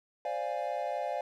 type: chord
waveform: triangle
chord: D half-diminished seventh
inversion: third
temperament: equal with one note detuned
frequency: 523.3 / 587.3 / 698.5 / 824.9 Hz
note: C5 / D5 / F5 / Ab5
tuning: 0 / 0 / 0 / -12 cents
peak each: -37 / -34 / -34 / -36 dBFS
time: 0.25-1.21 s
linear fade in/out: 2 ms
effects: none